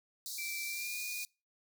pink high-pass noise, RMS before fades -42 dBFS, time 0.26-1.25 s, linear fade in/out 0 ms, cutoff 3900 Hz, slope 96 dB/octave
sine tone with pitch glide, 2334 to 2450 Hz, D7 to D#7, -11 to -27 cents, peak -39 dBFS, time 0.38-1.24 s, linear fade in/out 5 ms, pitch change +84 cents, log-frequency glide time 0.66-0.99 s
effects noise-tail reverb RT60 0.3 s tail -26 dB re dry

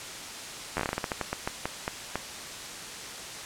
slowing click train, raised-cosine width 0.5 ms, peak -13 dBFS, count 17, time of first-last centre 0.77-2.156 s, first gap 11 ms, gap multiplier 1.24, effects white hiss -39 dBFS RMS until 3.45 s + low-pass 8000 Hz 12 dB/octave

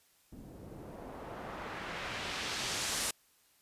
white noise with low-pass filter sweep, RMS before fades -40 dBFS, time 0.32-3.11 s, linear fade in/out 5 ms, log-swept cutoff 220 to 10000 Hz, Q 0.89, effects white hiss -68 dBFS RMS until 3.61 s + resampled to 32000 Hz

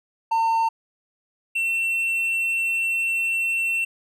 triangle tone pair in turn, 906 / 2702 Hz, A#5 / E7, -50 / +42 cents, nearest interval octave + perfect fifth, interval 1892 cents, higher second, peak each -16 / -19 dBFS, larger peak first, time 0.31-0.69 / 1.55-3.85 s, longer second, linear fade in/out 10 ms, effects none

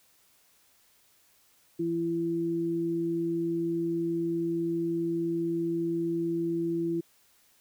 sine tone pair together, 167.7 / 335.6 Hz, E3 / E4, +30 / +31 cents, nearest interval octave, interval 1201 cents, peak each -35 / -27 dBFS, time 1.79-7.01 s, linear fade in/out 10 ms, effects white hiss -64 dBFS RMS until 7.6 s

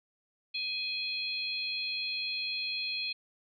harmonic tone, 836 Hz, G#5, 11 cents sharp, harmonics 3 / 4 / 5, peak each -36 / -39 / -35 dBFS, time 0.54-3.13 s, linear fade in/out 10 ms, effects none

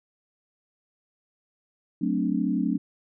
sine chord, D dominant seventh, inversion first, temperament equal, 185 / 220 / 261.6 / 293.7 Hz, F#3 / A3 / C4 / D4, 0 / 0 / 0 / 0 cents, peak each -28 dBFS, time 2.01-2.78 s, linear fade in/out 10 ms, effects none

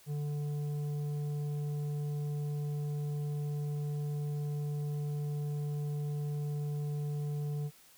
sine tone with tanh clipping, 146.83 Hz, D3, in tune, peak -34 dBFS, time 0.06-7.71 s, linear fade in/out 50 ms, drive 8 dB, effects white hiss -60 dBFS RMS until 7.97 s

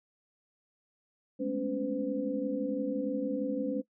sine tone cluster, 205.7 / 217 / 254 / 280.1 / 508 Hz, G#3 / A3 / B3 / C#4 / B4, -16 / -24 / +49 / +18 / +49 cents, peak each -40 / -39 / -40 / -32 / -35 dBFS, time 1.39-3.82 s, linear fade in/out 20 ms, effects noise-tail reverb RT60 0.1 s tail -18 dB re dry

